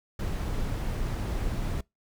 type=noise; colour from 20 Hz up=brown; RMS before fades=-30 dBFS; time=0.19-1.81 s; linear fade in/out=5 ms; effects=noise-tail reverb RT60 0.2 s tail -25 dB re dry